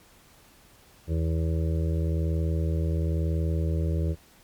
harmonic tone, 81 Hz, E2, 30 cents flat, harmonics 1 / 2 / 4 / 5 / 6 / 7, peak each -24 / -30 / -36 / -38 / -40 / -41 dBFS, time 1.07-4.16 s, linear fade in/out 50 ms, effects pink hiss -56 dBFS RMS until 4.43 s + MP3 96 kbps

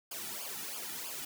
white noise with flanger, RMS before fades -41 dBFS, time 0.11-1.25 s, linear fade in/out 5 ms, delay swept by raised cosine 0.51 to 1.91 ms, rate 3.1 Hz, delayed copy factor -0.95, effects none

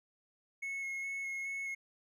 triangle tone with vibrato, 2181 Hz, C#7, 29 cents flat, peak -35 dBFS, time 0.62-1.75 s, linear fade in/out 10 ms, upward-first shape square, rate 2.4 Hz, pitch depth 11 cents each way, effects none

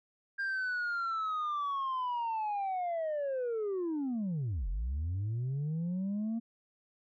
sine linear two-way sweep, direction down then up, 1607 to 41 to 232.7 Hz, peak -29 dBFS, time 0.38-6.4 s, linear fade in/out 20 ms, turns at 4.68 s, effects tanh soft clip ceiling -30 dBFS

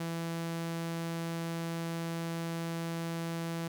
sawtooth tone, 166.5 Hz, E3, 18 cents sharp, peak -30 dBFS, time 0-3.68 s, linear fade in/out 5 ms, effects none

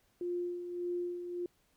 sine tone with tremolo, 352.2 Hz, F4, 15 cents sharp, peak -32 dBFS, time 0.21-1.46 s, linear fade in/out 2 ms, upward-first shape sine, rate 1.7 Hz, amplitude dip 55%, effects pink hiss -72 dBFS RMS until 1.76 s

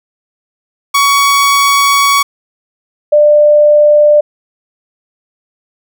sawtooth / sine tone pair in turn, 1123 / 594.9 Hz, C#6 / D5, +22 / +22 cents, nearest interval major seventh, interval 1100 cents, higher first, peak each -3 dBFS, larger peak neither, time 0.94-2.23 / 3.12-4.21 s, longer first, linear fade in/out 10 ms, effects none

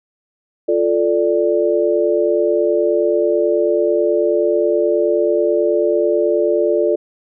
sine chord, D minor, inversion first, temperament equal with one note detuned, 349.2 / 438.5 / 587.3 Hz, F4 / A4 / D5, 0 / -6 / 0 cents, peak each -17 dBFS, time 0.68-6.96 s, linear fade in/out 10 ms, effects none

